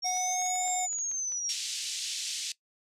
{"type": "exponential two-way sweep", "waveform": "sine", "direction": "up then down", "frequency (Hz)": [5520, 7380, 5520], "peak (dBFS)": -30, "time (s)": [0.02, 1.54], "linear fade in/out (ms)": 20, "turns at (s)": 0.71}
{"type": "tone", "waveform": "square", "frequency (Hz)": 734, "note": "F#5", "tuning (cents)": -14, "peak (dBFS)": -31, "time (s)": [0.04, 0.87], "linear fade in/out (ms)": 20}
{"type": "clicks", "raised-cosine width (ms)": 0.2, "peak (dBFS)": -33, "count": 9, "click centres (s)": [0.171, 0.418, 0.463, 0.557, 0.678, 0.929, 0.987, 1.115, 1.321]}
{"type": "band-pass noise", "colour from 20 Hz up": "white", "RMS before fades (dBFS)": -35, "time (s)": [1.49, 2.52], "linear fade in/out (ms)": 2, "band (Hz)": [2800, 7400], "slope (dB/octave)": 24}
{"effects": ["noise-tail reverb RT60 0.1 s tail -19 dB re dry", "low-pass 12000 Hz 12 dB/octave"]}